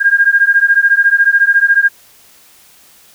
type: beating tone pair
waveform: sine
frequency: 1609 / 1623 Hz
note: G6 / G#6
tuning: +45 / -40 cents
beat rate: 14 Hz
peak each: -10 dBFS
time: 0-1.89 s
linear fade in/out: 20 ms
effects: white hiss -45 dBFS RMS until 3.14 s